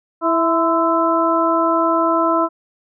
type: harmonic tone with a mistuned harmonic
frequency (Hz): 329.6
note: E4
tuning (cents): 0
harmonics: 1 / 2 / 3 / 4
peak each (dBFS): -19 / -19 / -19 / -19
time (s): 0.21-2.49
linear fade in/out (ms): 50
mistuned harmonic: 3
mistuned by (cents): +55
effects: none